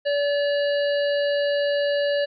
harmonic tone, 574 Hz, D5, 40 cents flat, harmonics 1 / 3 / 5 / 7 / 8, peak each -20 / -30 / -34 / -37 / -38 dBFS, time 0.05-2.26 s, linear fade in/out 20 ms, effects none

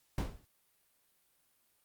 brown noise with exponential decay, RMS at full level -28 dBFS, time 0.18-0.45 s, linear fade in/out 2 ms, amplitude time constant 58 ms, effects white hiss -73 dBFS RMS until 1.84 s + Opus 48 kbps

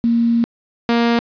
sine / sawtooth tone pair in turn, 233.1 / 234.6 Hz, A#3 / A#3, 0 / +11 cents, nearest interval unison, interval 11 cents, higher second, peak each -12 / -9 dBFS, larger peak second, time 0.04-0.44 / 0.89-1.19 s, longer first, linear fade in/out 0 ms, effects resampled to 11025 Hz + 7-bit

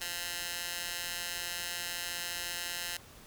15% pulse tone with high-pass filter, 174.61 Hz, F3, in tune, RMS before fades -38 dBFS, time 0.01-2.97 s, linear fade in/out 2 ms, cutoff 2200 Hz, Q 0.62, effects pink hiss -54 dBFS RMS until 3.26 s

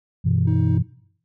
sine chord, E minor, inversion first, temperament equal with one note detuned, 95.59 / 123.47 / 164.81 Hz, G2 / B2 / E3, -43 / 0 / 0 cents, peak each -20 / -20 / -21 dBFS, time 0.24-0.83 s, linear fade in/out 20 ms
triangle tone, 316 Hz, D#4, 27 cents sharp, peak -24 dBFS, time 0.47-0.78 s, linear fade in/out 5 ms
effects noise-tail reverb RT60 0.6 s tail -18 dB re dry + tanh soft clip ceiling -8 dBFS

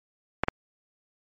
clicks, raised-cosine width 0.5 ms, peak -7 dBFS, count 2, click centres 0.436 / 0.484 s, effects MP3 32 kbps

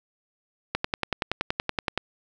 click train, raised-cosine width 0.3 ms, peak -8 dBFS, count 14, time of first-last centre 0.75-1.976 s, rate 10.6 Hz, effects none

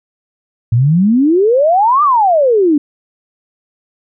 sine exponential two-way sweep, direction up then down, 110 to 1222 to 280.9 Hz, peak -7 dBFS, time 0.72-2.78 s, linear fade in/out 5 ms, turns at 2.03 s, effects none

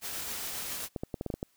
white noise with tremolo, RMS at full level -36 dBFS, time 0.01-0.89 s, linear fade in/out 50 ms, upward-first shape triangle, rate 7.4 Hz, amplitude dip 25%
clicks, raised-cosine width 2 ms, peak -20 dBFS, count 8, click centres 0.962 / 1.035 / 1.142 / 1.211 / 1.263 / 1.302 / 1.34 / 1.429 s
effects white hiss -69 dBFS RMS until 1.56 s

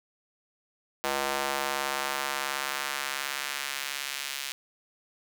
square tone with high-pass filter sweep, 69.3 Hz, C#2, in tune, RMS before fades -32 dBFS, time 1.04-4.52 s, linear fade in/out 0 ms, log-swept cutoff 610 to 2700 Hz, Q 0.93, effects none

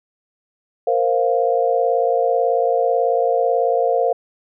sine chord, Bb suspended second, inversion none, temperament just, 466.2 / 524.4 / 699.2 Hz, Bb4 / C5 / F5, 0 / +4 / +2 cents, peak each -19 dBFS, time 0.87-4.13 s, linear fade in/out 5 ms, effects none

